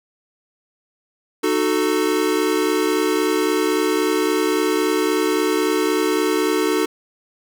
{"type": "chord", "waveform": "square", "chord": "D# diminished", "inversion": "none", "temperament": "equal with one note detuned", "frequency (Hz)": [306.3, 370, 440], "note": ["D#4", "F#4", "A4"], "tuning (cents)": [-27, 0, 0], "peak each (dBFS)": -22, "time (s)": [1.43, 6.86], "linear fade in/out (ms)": 10, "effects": []}